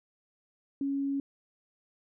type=tone; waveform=sine; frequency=277.2 Hz; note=C#4; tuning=in tune; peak=-28 dBFS; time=0.81-1.2 s; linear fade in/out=2 ms; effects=none